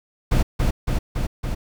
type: noise with echo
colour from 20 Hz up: brown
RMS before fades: -17 dBFS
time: 0.31-0.43 s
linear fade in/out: 10 ms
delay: 280 ms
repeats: 4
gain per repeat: -2 dB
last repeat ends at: 1.55 s
effects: none

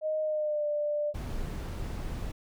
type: tone with pitch glide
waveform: sine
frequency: 621 to 592.3 Hz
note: D#5 to D5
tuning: -3 to +15 cents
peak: -27 dBFS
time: 0.01-1.14 s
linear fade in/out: 50 ms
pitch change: -82 cents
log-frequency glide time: 0.21-0.66 s
type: noise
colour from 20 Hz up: brown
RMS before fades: -35 dBFS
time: 1.14-2.32 s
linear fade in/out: 10 ms
effects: none

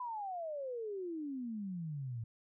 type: exponential sweep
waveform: sine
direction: down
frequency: 1015 to 110 Hz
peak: -38 dBFS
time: 0-2.24 s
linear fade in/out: 5 ms
effects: none

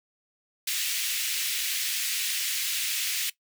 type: high-pass noise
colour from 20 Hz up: pink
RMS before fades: -29 dBFS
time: 0.67-3.3 s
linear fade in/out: 5 ms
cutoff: 2200 Hz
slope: 24 dB/octave
effects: noise-tail reverb RT60 0.1 s tail -18 dB re dry

